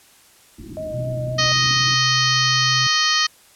white low-pass noise, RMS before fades -36 dBFS, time 0.58-1.95 s, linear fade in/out 10 ms, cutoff 350 Hz, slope 96 dB/octave
sine tone with vibrato, 622.3 Hz, D#5, in tune, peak -26 dBFS, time 0.77-1.52 s, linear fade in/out 0 ms, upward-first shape sine, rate 3.8 Hz, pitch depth 21 cents each way
sine tone with pitch glide, 125.3 to 128.08 Hz, B2 to C3, +25 to -37 cents, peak -24 dBFS, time 0.94-2.87 s, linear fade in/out 2 ms, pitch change +38 cents, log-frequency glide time 1.19-1.64 s
harmonic tone, 622.3 Hz, D#5, in tune, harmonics 2 / 3 / 4 / 5 / 6 / 7 / 8 / 9 / 10, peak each -23 / -22 / -29 / -23 / -31 / -21 / -27 / -26 / -30 dBFS, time 1.38-3.27 s, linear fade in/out 10 ms
effects white hiss -51 dBFS RMS until 3.55 s + low-pass 12000 Hz 12 dB/octave

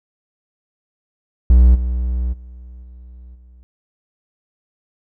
triangle tone with level steps, 61.4 Hz, B1, 9 cents flat, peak -4 / -15 / -32 / -34 / -40 dBFS, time 1.5-3.63 s, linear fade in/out 0 ms, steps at 1.74 / 2.32 / 2.82 / 3.34 s, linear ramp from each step 20 ms, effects none

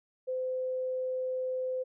sine tone, 513 Hz, C5, 34 cents flat, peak -30 dBFS, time 0.27-1.84 s, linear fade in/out 20 ms, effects none

